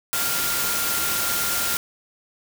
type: tone in noise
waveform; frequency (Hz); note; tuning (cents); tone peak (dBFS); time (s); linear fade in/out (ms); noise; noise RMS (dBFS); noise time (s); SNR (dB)
sine; 1396.9; F6; 0; -30; 0.13-1.77; 0; white; -24; 0.13-1.77; -9
effects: none